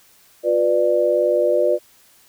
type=chord; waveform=sine; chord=B diminished; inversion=second; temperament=just; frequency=355.6 / 493.9 / 592.7 Hz; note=F4 / B4 / D5; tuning=+31 / 0 / +16 cents; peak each=-21 / -19 / -17 dBFS; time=0.43-1.79 s; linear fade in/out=50 ms; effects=white hiss -53 dBFS RMS until 2.28 s